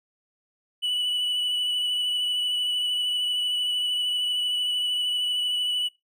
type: tone with vibrato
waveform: triangle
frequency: 2960 Hz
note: F#7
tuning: in tune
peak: -22 dBFS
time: 0.82-5.89 s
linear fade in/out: 20 ms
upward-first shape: sine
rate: 13 Hz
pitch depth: 17 cents each way
effects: noise-tail reverb RT60 0.2 s tail -20 dB re dry